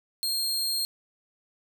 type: tone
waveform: sawtooth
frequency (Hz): 4221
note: C8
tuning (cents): +14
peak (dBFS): -23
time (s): 0.23-0.85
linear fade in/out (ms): 0
effects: none